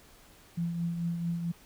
sine tone with tremolo, 170 Hz, F3, 46 cents flat, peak -27 dBFS, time 0.57-1.52 s, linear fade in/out 10 ms, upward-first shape triangle, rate 4.5 Hz, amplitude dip 50%, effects pink hiss -57 dBFS RMS until 1.65 s

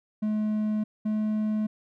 triangle tone pair in turn, 213.6 / 214.4 Hz, G#3 / A3, +49 / -45 cents, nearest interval unison, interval 6 cents, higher second, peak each -22 dBFS, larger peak neither, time 0.22-0.84 / 1.05-1.67 s, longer neither, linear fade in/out 10 ms, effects none

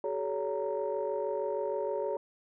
sine tone cluster, 382 / 428.4 / 565 / 928 Hz, G4 / A4 / C#5 / A#5, -45 / -46 / +33 / -8 cents, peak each -36 / -34 / -33 / -39 dBFS, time 0.04-2.17 s, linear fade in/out 2 ms, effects tanh soft clip ceiling -21 dBFS

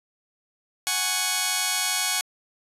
5% pulse chord, F# suspended second, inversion none, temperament just, 740 / 832.5 / 1110 Hz, F#5 / G#5 / C#6, 0 / +4 / +2 cents, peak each -17 dBFS, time 0.87-2.21 s, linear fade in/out 0 ms, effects resampled to 32000 Hz

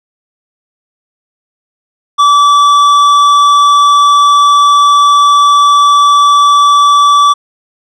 sine tone with tanh clipping, 1155 Hz, D6, 29 cents flat, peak -5 dBFS, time 2.18-7.34 s, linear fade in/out 20 ms, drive 11 dB, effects none

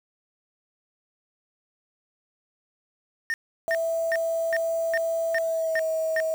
triangle tone bursts, 1826 Hz, A#6, 36 cents flat, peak -22 dBFS, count 8, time 3.3-6.202 s, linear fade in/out 0 ms, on 39 ms, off 370 ms
sine tone with pitch glide, 659.3 to 641.6 Hz, E5 to E5, 0 to -47 cents, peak -23 dBFS, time 3.68-6.34 s, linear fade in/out 0 ms, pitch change -47 cents, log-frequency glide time 5.38-5.82 s
effects 7-bit

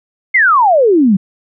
sine exponential sweep, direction down, 2182 to 180.2 Hz, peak -6 dBFS, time 0.34-1.17 s, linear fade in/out 10 ms, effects none

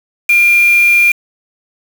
sine tone with quantisation, 2395 Hz, D7, 33 cents sharp, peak -6 dBFS, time 0.29-1.12 s, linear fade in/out 5 ms, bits 3, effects none

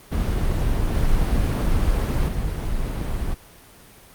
brown noise with level steps, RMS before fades -21 / -19 / -24 dBFS, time 0.11-3.35 s, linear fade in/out 20 ms, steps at 0.94 / 2.28 s, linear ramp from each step 5 ms, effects pink hiss -47 dBFS RMS until 4.14 s + Opus 32 kbps

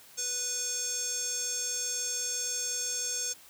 square tone with band-pass filter, 493.9 Hz, B4, in tune, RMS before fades -33 dBFS, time 0.17-3.34 s, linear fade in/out 20 ms, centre 6700 Hz, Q 6.7, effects white hiss -54 dBFS RMS until 3.49 s + high-pass 60 Hz 12 dB/octave

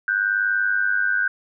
sine tone pair together, 1473.4 / 1574 Hz, F#6 / G6, -8 / +7 cents, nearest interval minor second, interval 115 cents, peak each -21 dBFS, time 0.08-1.28 s, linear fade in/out 2 ms, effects none

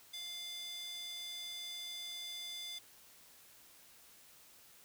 square tone with high-pass filter, 698.5 Hz, F5, in tune, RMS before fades -45 dBFS, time 0.13-2.79 s, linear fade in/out 10 ms, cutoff 3400 Hz, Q 3.2, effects white hiss -61 dBFS RMS until 4.84 s

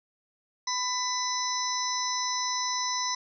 harmonic tone with a mistuned harmonic, 998 Hz, B5, 18 cents sharp, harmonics 1 / 2 / 4 / 5 / 6, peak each -31 / -37 / -37 / -33 / -33 dBFS, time 0.67-3.15 s, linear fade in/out 5 ms, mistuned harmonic 5, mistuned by +92 cents, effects none

